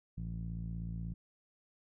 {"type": "tone with low-pass filter", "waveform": "sawtooth", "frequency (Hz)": 56.4, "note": "A1", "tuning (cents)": 44, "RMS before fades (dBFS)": -40, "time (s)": [0.17, 1.14], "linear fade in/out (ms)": 10, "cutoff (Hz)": 160, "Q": 3.9, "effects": []}